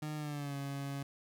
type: tone with pitch glide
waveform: 30% pulse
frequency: 152.1 to 139.48 Hz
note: D#3 to C#3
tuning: -39 to +11 cents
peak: -35 dBFS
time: 0.02-1.03 s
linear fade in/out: 5 ms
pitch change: -150 cents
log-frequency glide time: 0.16-0.56 s
effects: none